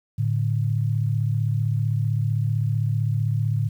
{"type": "tone pair together", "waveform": "sine", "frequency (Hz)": [110.4, 146], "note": ["A2", "D3"], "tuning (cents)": [6, -10], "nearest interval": "perfect fourth", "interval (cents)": 484, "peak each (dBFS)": [-21, -25], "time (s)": [0.18, 3.69], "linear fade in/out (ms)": 10, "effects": ["9-bit"]}